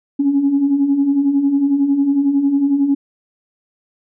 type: beating tone pair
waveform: sine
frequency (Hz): 270.7 / 281.7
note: C#4 / C#4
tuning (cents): -41 / +28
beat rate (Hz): 11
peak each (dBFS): -20 / -12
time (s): 0.19-2.95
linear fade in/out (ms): 10
effects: tanh soft clip ceiling -6 dBFS